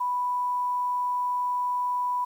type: tone with quantisation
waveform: sine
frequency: 987.8 Hz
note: B5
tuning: in tune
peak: -24 dBFS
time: 0-2.25 s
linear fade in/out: 10 ms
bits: 9
effects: none